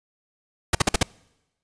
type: noise bursts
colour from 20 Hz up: pink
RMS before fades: -17 dBFS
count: 5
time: 0.73-1.03 s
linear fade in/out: 5 ms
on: 20 ms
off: 50 ms
effects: noise-tail reverb RT60 1.0 s tail -26 dB re dry + resampled to 22050 Hz